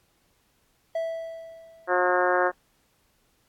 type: tone with exponential decay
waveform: triangle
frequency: 657 Hz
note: E5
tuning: 6 cents flat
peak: -22 dBFS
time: 0.95-2.24 s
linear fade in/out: 5 ms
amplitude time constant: 280 ms
type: harmonic tone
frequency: 180 Hz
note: F#3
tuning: 47 cents flat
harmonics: 2 / 3 / 4 / 5 / 6 / 7 / 8 / 9 / 10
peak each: -27 / -25 / -27 / -31 / -29 / -31 / -30 / -29 / -35 dBFS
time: 1.87-2.52 s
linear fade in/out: 50 ms
effects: pink hiss -67 dBFS RMS until 3.48 s + AAC 64 kbps